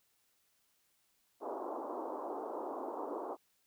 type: band-pass noise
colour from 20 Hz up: pink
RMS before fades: -41 dBFS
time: 1.4-3.37 s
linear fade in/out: 50 ms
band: 290 to 1100 Hz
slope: 48 dB/octave
effects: white hiss -75 dBFS RMS until 3.66 s